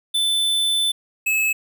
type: tone pair in turn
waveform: square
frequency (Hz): 3520 / 2591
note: A7 / E7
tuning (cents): 0 / -30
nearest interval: perfect fourth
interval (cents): 530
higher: first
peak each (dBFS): -18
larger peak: neither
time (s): 0.14-0.92 / 1.26-1.53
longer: first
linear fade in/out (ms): 10
effects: none